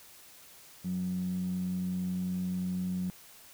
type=tone with band-pass filter; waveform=sawtooth; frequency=91.4 Hz; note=F#2; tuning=21 cents flat; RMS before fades=-33 dBFS; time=0.84-3.1 s; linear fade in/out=0 ms; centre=180 Hz; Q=9.8; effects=white hiss -54 dBFS RMS until 3.53 s